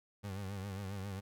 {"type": "tone with vibrato", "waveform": "30% pulse", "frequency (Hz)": 98, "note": "G2", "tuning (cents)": 0, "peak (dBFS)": -37, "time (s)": [0.23, 1.21], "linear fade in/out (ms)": 20, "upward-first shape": "triangle", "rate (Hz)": 7.4, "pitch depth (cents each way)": 97, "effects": []}